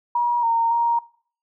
sine tone with pitch steps, 957 / 921 / 937 Hz, A#5 / A#5 / A#5, +45 / -21 / +9 cents, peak -17 dBFS, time 0.15-0.99 s, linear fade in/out 5 ms, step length 280 ms, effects noise-tail reverb RT60 0.5 s tail -21 dB re dry

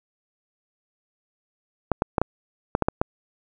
clicks, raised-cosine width 1 ms, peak -5 dBFS, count 8, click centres 1.917 / 2.021 / 2.182 / 2.216 / 2.751 / 2.823 / 2.885 / 3.015 s, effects none

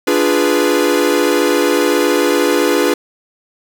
45% pulse chord, D diminished seventh, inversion none, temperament equal with one note detuned, 293.7 / 347.8 / 415.3 / 493.9 Hz, D4 / F4 / Ab4 / Cb5, 0 / -7 / 0 / 0 cents, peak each -17 dBFS, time 0.07-2.94 s, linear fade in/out 5 ms, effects 8-bit

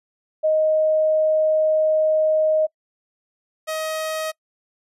sine / sawtooth tone pair in turn, 624 / 630.9 Hz, D#5 / D#5, +5 / +24 cents, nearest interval unison, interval 19 cents, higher second, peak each -15 / -20 dBFS, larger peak first, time 0.43-2.67 / 3.67-4.32 s, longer first, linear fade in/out 20 ms, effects noise-tail reverb RT60 0.1 s tail -25 dB re dry + resampled to 32000 Hz

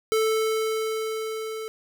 square tone with level ramp, 440 Hz, A4, in tune, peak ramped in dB -20 to -32 dBFS, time 0.12-1.68 s, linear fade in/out 0 ms, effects none

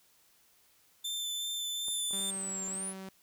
sawtooth tone with vibrato, 3546 Hz, A7, 13 cents sharp, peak -31 dBFS, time 1.04-2.31 s, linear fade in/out 10 ms, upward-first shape sine, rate 2.7 Hz, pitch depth 13 cents each way
sine exponential two-way sweep, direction down then up, 10548 to 7250 to 10548 Hz, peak -35 dBFS, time 1.83-2.94 s, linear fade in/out 50 ms, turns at 2.67 s
clicks, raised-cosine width 1 ms, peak -37 dBFS, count 4, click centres 1.883 / 2.11 / 2.205 / 2.678 s
sawtooth tone with pitch glide, 194.1 to 190.88 Hz, G3 to G3, -17 to -46 cents, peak -38 dBFS, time 2.13-3.09 s, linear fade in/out 2 ms, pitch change -29 cents, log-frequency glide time 2.24-2.65 s
effects white hiss -66 dBFS RMS until 3.22 s

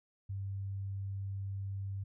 sine tone, 98 Hz, G2, in tune, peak -36 dBFS, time 0.29-2.04 s, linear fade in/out 10 ms, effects none

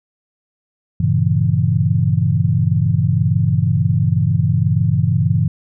sine chord, G diminished seventh, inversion none, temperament equal, 98 / 116.54 / 138.59 / 164.81 Hz, G2 / Bb2 / Db3 / Fb3, 0 / 0 / 0 / 0 cents, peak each -18 dBFS, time 1-5.48 s, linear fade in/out 5 ms, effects none

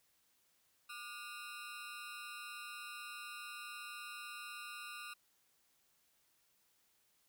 20% pulse ring-modulated tone, 1318.5 Hz, E6, in tune, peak -38 dBFS, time 0.89-5.14 s, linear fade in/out 10 ms, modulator 118 Hz, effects white hiss -75 dBFS RMS until 7.28 s

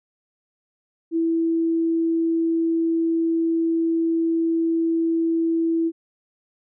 sine tone, 329.6 Hz, E4, in tune, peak -18 dBFS, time 1.11-5.92 s, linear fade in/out 50 ms, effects none

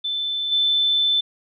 sine tone with level steps, 3526 Hz, A7, 3 cents sharp, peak -22 / -16 dBFS, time 0.04-1.21 s, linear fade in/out 10 ms, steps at 0.51 s, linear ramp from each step 20 ms, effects none

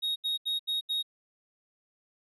triangle tone bursts, 3756 Hz, A#7, 12 cents sharp, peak -26 dBFS, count 5, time 0.02-1.028 s, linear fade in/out 20 ms, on 140 ms, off 77 ms, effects resampled to 32000 Hz

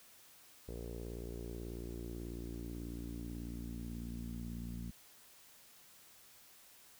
sawtooth tone with low-pass filter sweep, 58.27 Hz, A#1, in tune, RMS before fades -44 dBFS, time 0.68-4.91 s, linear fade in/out 5 ms, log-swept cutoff 460 to 210 Hz, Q 3.9, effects white hiss -61 dBFS RMS until 6.99 s

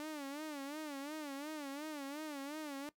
sawtooth tone with vibrato, 292.3 Hz, D4, 8 cents flat, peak -38 dBFS, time 0-2.89 s, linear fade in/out 0 ms, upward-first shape sine, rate 2.8 Hz, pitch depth 120 cents each way, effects noise-tail reverb RT60 0.1 s tail -18 dB re dry

